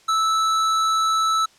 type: tone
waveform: square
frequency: 1312 Hz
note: E6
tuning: 9 cents flat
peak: -18 dBFS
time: 0.08-1.46 s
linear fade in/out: 10 ms
effects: white hiss -54 dBFS RMS until 1.58 s + low-pass 7000 Hz 12 dB/octave